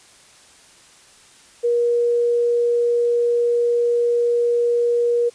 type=tone; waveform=sine; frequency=476.2 Hz; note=A#4; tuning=37 cents sharp; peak=-15 dBFS; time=1.63-5.3 s; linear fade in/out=20 ms; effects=white hiss -49 dBFS RMS until 5.34 s + resampled to 22050 Hz